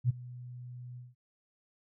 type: tone with ADSR envelope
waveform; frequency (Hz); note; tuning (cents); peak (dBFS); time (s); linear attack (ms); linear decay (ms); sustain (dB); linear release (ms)
sine; 123.47; B2; 0; -21; 0.04-1.15; 54; 17; -21; 180
effects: none